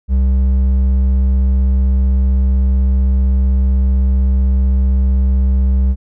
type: tone with hard clipping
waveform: sine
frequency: 65.41 Hz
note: C2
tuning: in tune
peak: -11 dBFS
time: 0.08-5.96 s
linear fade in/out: 50 ms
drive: 5 dB
effects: none